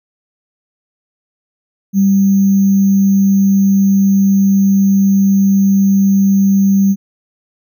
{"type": "tone with sample-and-hold", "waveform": "sine", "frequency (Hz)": 196, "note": "G3", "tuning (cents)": 0, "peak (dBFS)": -7, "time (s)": [1.93, 6.96], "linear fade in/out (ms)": 50, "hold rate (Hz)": 6300, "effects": []}